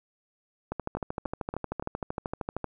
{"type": "two click trains", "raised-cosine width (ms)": 1, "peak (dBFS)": [-17, -20], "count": [26, 4], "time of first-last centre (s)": [[0.72, 2.643], [0.97, 1.825]], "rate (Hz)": [13, 3.51], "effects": []}